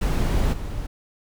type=noise with level steps; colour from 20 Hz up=brown; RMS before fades=-20 / -30 dBFS; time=0.01-0.87 s; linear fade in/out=10 ms; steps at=0.52 s; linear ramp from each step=20 ms; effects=none